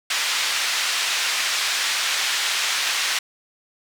pink band-pass noise, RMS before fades -23 dBFS, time 0.1-3.19 s, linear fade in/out 5 ms, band 1800 to 6300 Hz, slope 12 dB/octave, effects none

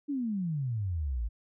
sine exponential sweep, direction down, 298.4 to 51.9 Hz, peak -29 dBFS, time 0.08-1.29 s, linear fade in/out 20 ms, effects none

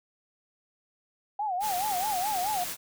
sine tone with vibrato, 784 Hz, G5, in tune, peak -27 dBFS, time 1.39-2.64 s, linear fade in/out 5 ms, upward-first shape sine, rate 4.7 Hz, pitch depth 170 cents each way
white noise, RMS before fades -35 dBFS, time 1.6-2.77 s, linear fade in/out 50 ms
effects none

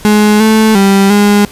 35% pulse tone with pitch steps, 210.5 / 219 / 196.4 / 205.1 Hz, G#3 / A3 / G3 / G#3, +24 / -8 / +4 / -21 cents, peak -3 dBFS, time 0.05-1.45 s, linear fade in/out 0 ms, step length 350 ms, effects pink hiss -33 dBFS RMS until 1.51 s + resampled to 32000 Hz

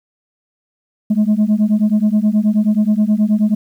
sine beating tone pair, 207.4 / 216.8 Hz, G#3 / A3, -2 / -25 cents, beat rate 9.4 Hz, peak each -12 dBFS, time 1.1-3.55 s, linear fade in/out 10 ms, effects tanh soft clip ceiling -8 dBFS + 8-bit

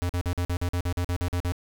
square tone bursts, 88.3 Hz, F2, 20 cents sharp, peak -25 dBFS, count 13, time 0.02-1.521 s, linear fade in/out 0 ms, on 73 ms, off 46 ms, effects none

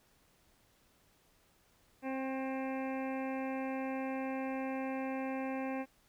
harmonic tone with a mistuned harmonic, 264.7 Hz, C4, 20 cents sharp, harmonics 1 / 2 / 3 / 4 / 6 / 7 / 8 / 9 / 10, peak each -37 / -41 / -43 / -49 / -51 / -54 / -53 / -52 / -53 dBFS, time 2.02-5.86 s, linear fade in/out 50 ms, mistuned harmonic 4, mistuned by +22 cents, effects pink hiss -69 dBFS RMS until 6.08 s

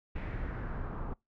brown noise with low-pass filter sweep, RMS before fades -37 dBFS, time 0.15-1.14 s, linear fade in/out 10 ms, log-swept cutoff 2200 to 1100 Hz, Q 2.4, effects noise-tail reverb RT60 0.2 s tail -25 dB re dry

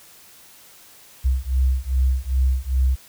sine beating tone pair, 63.7 / 66.2 Hz, C2 / C2, -46 / +21 cents, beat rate 2.5 Hz, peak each -20 / -20 dBFS, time 1.24-2.96 s, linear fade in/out 20 ms, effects white hiss -48 dBFS RMS until 3.08 s

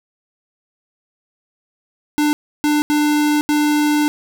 square tone bursts at uneven times, 297.8 Hz, D4, 24 cents sharp, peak -14 dBFS, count 4, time 2.18-2.33 / 2.64-2.82 / 2.9-3.41 / 3.49-4.08 s, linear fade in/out 0 ms, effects none

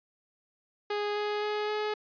sawtooth tone with pitch steps, 414.1 / 417.2 / 420.4 / 423.5 Hz, G#4 / G#4 / G#4 / G#4, -5 / +8 / +21 / +34 cents, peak -25 dBFS, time 0.9-1.94 s, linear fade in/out 5 ms, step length 260 ms, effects resampled to 11025 Hz

